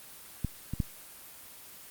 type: clicks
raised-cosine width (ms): 5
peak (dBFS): -17 / -20 / -15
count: 3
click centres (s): 0.447 / 0.736 / 0.802
effects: white hiss -49 dBFS RMS until 1.9 s + Opus 24 kbps